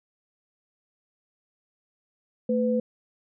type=tone pair together; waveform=sine; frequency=223.2 / 501.1 Hz; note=A3 / B4; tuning=+25 / +25 cents; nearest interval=octave + major second; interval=1400 cents; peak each=-24 dBFS; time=2.49-2.8 s; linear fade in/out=5 ms; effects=none